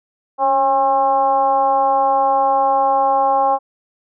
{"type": "tone with frequency modulation", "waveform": "sine", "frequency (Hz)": 810, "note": "G#5", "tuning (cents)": -43, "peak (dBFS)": -12, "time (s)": [0.38, 3.59], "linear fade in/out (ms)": 50, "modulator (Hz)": 265, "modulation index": 0.89, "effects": []}